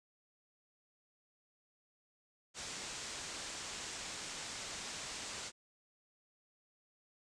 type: low-pass noise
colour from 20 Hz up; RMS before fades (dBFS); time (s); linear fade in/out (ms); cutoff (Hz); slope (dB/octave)
white; -45; 2.54-5.52; 50; 8200; 48
effects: none